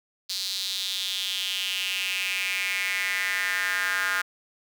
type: tone with high-pass filter sweep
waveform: square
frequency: 94.9 Hz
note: F#2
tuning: 44 cents sharp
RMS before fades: -28 dBFS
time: 0.29-4.22 s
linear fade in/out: 10 ms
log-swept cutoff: 4300 to 1500 Hz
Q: 4.5
effects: none